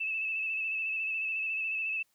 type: tone with vibrato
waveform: sine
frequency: 2619 Hz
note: E7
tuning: 12 cents flat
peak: -30 dBFS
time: 0-2.03 s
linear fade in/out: 10 ms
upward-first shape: square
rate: 14 Hz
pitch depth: 25 cents each way
effects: white hiss -73 dBFS RMS until 2.14 s